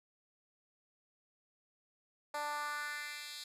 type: tone with high-pass filter sweep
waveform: 10% pulse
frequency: 294.7 Hz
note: D4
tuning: 6 cents sharp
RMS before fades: -41 dBFS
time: 2.34-3.44 s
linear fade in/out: 5 ms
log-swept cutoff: 700 to 3700 Hz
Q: 2.2
effects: resampled to 32000 Hz